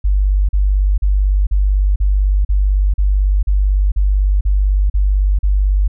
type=tone bursts; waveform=sine; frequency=49 Hz; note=G1; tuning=in tune; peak=-10 dBFS; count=12; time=0.04-5.88 s; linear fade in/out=10 ms; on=450 ms; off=40 ms; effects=none